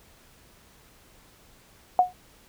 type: tone with exponential decay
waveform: sine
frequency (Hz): 728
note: F#5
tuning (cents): -28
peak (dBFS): -11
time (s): 1.99-2.13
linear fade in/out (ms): 1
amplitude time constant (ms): 30
effects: pink hiss -56 dBFS RMS until 2.48 s